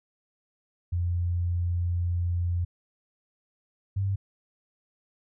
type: tone pair in turn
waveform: sine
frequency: 87.31 / 97.81 Hz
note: F2 / G2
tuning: 0 / -3 cents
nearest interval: major second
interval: 197 cents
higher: second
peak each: -24 dBFS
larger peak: neither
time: 0.92-2.65 / 3.96-4.16 s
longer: first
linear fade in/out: 10 ms
effects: none